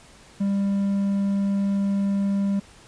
triangle tone, 198.5 Hz, G3, 22 cents sharp, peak -18 dBFS, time 0.4-2.6 s, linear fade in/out 10 ms, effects pink hiss -50 dBFS RMS until 2.87 s + resampled to 22050 Hz

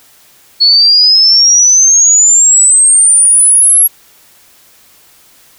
sine exponential sweep, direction up, 4360 to 11370 Hz, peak -3 dBFS, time 0.6-3.88 s, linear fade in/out 20 ms, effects white hiss -44 dBFS RMS until 5.58 s

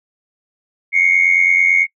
sine tone pair together, 2137 / 2226 Hz, C7 / C#7, +36 / +7 cents, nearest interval minor second, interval 71 cents, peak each -12 dBFS, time 0.92-1.87 s, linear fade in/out 50 ms, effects noise-tail reverb RT60 0.1 s tail -25 dB re dry + tanh soft clip ceiling -3 dBFS

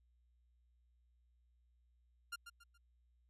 sawtooth tone with echo, 1398 Hz, F6, 1 cent sharp, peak -38 dBFS, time 2.32-2.36 s, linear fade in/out 10 ms, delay 140 ms, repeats 3, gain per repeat -9 dB, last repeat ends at 2.78 s, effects added 60 Hz sine -70 dBFS peak until 3.29 s + resampled to 32000 Hz

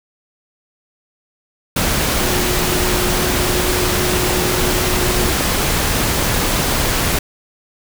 sine tone in noise, 362.5 Hz, F#4, 35 cents flat, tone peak -22 dBFS, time 2.21-5.31 s, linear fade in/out 5 ms, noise pink, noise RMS -17 dBFS, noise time 1.76-7.19 s, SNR -8 dB, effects none

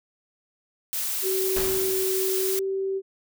blue noise, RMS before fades -28 dBFS, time 0.93-2.59 s, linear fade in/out 0 ms
sine tone with pitch glide, 379.8 to 386.4 Hz, F#4 to G4, +45 to -25 cents, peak -24 dBFS, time 1.22-3.02 s, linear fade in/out 50 ms, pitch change +30 cents, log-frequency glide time 2.43-2.6 s
pink noise with exponential decay, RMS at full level -29 dBFS, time 1.56-2.44 s, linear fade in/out 5 ms, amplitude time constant 190 ms
effects none

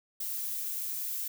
violet noise, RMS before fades -35 dBFS, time 0.2-1.28 s, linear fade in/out 5 ms, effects none

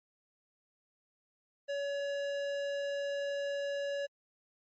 sine tone with tanh clipping, 565 Hz, C#5, 33 cents sharp, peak -35 dBFS, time 1.68-4.07 s, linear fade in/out 20 ms, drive 17 dB, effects MP3 32 kbps

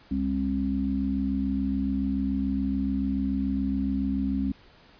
harmonic tone, 67 Hz, C2, 42 cents sharp, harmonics 1 / 3 / 4, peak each -32 / -28 / -27 dBFS, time 0.11-4.52 s, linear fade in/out 5 ms, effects pink hiss -55 dBFS RMS until 4.99 s + resampled to 11025 Hz

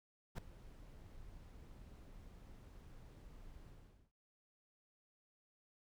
brown noise with ADSR envelope, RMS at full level -36 dBFS, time 0.35-4.12 s, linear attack 32 ms, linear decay 3 ms, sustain -20 dB, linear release 460 ms, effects none

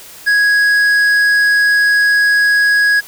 sine tone with tanh clipping, 1661.2 Hz, G#6, in tune, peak -10 dBFS, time 0.26-3.01 s, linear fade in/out 20 ms, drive 8 dB, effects white hiss -36 dBFS RMS until 3.07 s

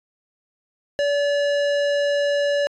sine tone with hard clipping, 574 Hz, D5, 40 cents flat, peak -20 dBFS, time 0.99-2.67 s, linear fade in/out 0 ms, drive 15 dB, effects resampled to 24000 Hz

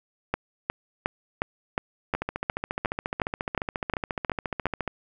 two click trains, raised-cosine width 0.5 ms, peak -13 / -9 dBFS, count 40 / 13, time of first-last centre 2.15-4.877 / 0.34-4.657 s, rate 14.3 / 2.78 Hz, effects none

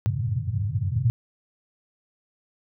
pink band-pass noise, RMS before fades -25 dBFS, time 0.06-1.1 s, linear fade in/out 0 ms, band 100 to 130 Hz, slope 48 dB/octave, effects none

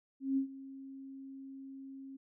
sine tone with ADSR envelope, 270 Hz, C#4, 45 cents flat, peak -27 dBFS, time 0.2-2.17 s, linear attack 170 ms, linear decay 100 ms, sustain -18 dB, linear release 11 ms, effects none

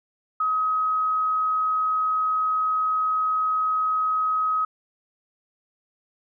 sine tone, 1268 Hz, D#6, 32 cents sharp, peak -20 dBFS, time 0.4-4.65 s, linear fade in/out 5 ms, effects none

